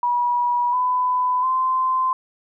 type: tone with pitch steps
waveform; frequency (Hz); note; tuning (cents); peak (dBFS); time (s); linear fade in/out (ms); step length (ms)
sine; 969 / 1001.4 / 1035; B5 / B5 / C6; -33 / +24 / -19; -17; 0.03-2.13; 2; 700
effects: none